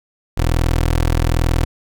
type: tone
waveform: 20% pulse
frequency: 41.17 Hz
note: E1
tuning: 1 cent flat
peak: -9 dBFS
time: 0.37-1.65 s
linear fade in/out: 10 ms
effects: none